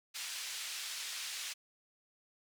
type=band-pass noise; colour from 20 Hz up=pink; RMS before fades=-42 dBFS; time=0.14-1.54 s; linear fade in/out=20 ms; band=2600 to 8400 Hz; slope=12 dB/octave; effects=none